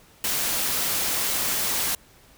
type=noise; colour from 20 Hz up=white; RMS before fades=-25 dBFS; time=0.24-1.95 s; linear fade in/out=2 ms; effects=pink hiss -54 dBFS RMS until 2.37 s